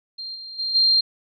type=tone with level steps; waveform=sine; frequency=4186 Hz; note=C8; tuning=in tune; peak=-30 / -34 / -23 / -14 dBFS; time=0.18-1.01 s; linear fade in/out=10 ms; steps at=0.34 / 0.58 / 0.74 s; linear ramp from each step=20 ms; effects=none